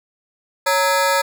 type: ring-modulated tone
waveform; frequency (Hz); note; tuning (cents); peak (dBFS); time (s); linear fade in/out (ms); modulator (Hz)
25% pulse; 740; F#5; 0; -8; 0.66-1.22; 10; 186
effects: none